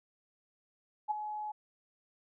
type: tone with ADSR envelope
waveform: sine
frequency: 847 Hz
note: G#5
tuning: 34 cents sharp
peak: -26 dBFS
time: 1.08-1.52 s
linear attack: 29 ms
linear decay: 12 ms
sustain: -10 dB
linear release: 9 ms
effects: none